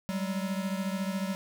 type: beating tone pair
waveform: square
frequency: 189.4 / 203.4 Hz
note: F#3 / G#3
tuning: +41 / -36 cents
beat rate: 14 Hz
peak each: -32 / -36 dBFS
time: 0.09-1.35 s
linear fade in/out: 0 ms
effects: none